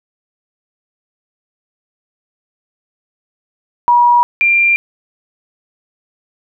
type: tone pair in turn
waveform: sine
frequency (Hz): 962 / 2381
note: B5 / D7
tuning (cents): -46 / +23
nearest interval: octave + major third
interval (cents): 1569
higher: second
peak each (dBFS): -6 / -8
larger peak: first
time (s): 3.88-4.23 / 4.41-4.76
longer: neither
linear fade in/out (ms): 0
effects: none